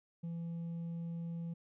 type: tone with hard clipping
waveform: triangle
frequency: 168.1 Hz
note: E3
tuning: 34 cents sharp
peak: -37 dBFS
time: 0.23-1.54 s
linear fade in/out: 10 ms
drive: 1 dB
effects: none